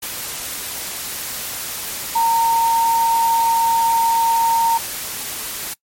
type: tone in noise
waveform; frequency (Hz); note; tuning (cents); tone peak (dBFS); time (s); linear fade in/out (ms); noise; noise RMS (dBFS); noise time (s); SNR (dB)
sine; 918; A#5; -27; -13; 2.15-4.78; 10; white; -27; 0.02-5.74; +11
effects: noise-tail reverb RT60 0.1 s tail -23 dB re dry + MP3 64 kbps